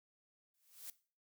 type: noise with exponential growth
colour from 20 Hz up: blue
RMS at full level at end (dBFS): -45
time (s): 0.54-0.9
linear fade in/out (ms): 2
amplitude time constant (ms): 78
effects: noise-tail reverb RT60 0.4 s tail -18 dB re dry